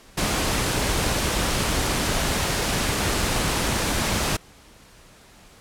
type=noise; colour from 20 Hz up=pink; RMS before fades=-23 dBFS; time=0.17-4.37 s; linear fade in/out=10 ms; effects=pink hiss -50 dBFS RMS until 5.6 s + low-pass 11000 Hz 12 dB/octave